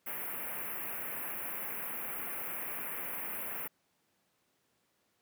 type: band-stop noise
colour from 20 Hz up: white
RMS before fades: -39 dBFS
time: 0.06-3.68 s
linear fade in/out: 10 ms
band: 2600 to 11000 Hz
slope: 48 dB/octave
effects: pink hiss -75 dBFS RMS until 5.21 s + high-pass 150 Hz 12 dB/octave